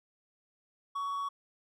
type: tone with amplitude modulation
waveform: triangle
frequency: 1121 Hz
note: C#6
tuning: 19 cents sharp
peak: -29 dBFS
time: 0.95-1.29 s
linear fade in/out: 10 ms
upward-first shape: sine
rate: 187 Hz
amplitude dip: 30%
effects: none